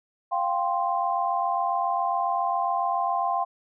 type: chord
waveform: sine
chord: F suspended second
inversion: none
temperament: just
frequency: 698.5 / 785.8 / 1047.7 Hz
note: F5 / G5 / C6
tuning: 0 / +4 / +2 cents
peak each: -27 dBFS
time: 0.31-3.45 s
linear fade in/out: 20 ms
effects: none

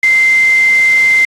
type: tone in noise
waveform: sine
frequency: 2083 Hz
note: C7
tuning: 8 cents flat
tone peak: -6 dBFS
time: 0.03-1.25 s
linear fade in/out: 2 ms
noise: white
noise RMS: -24 dBFS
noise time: 0.03-1.25 s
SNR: +15 dB
effects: low-pass 7000 Hz 12 dB/octave + AAC 64 kbps

